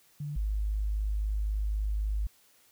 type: tone pair in turn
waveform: sine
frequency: 146.83 / 51.91 Hz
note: D3 / G#1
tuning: 0 / 0 cents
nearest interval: octave + tritone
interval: 1800 cents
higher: first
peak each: -33 / -27 dBFS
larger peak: second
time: 0.2-0.36 / 0.36-2.27 s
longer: second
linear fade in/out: 5 ms
effects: white hiss -63 dBFS RMS until 2.71 s